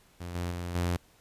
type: tone with level steps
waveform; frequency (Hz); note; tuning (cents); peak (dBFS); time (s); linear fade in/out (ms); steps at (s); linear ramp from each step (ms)
sawtooth; 87.6; F2; +6; -33 / -27 / -30 / -23; 0.2-0.97; 10; 0.35 / 0.51 / 0.75; 5
effects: pink hiss -62 dBFS RMS until 1.2 s + resampled to 32000 Hz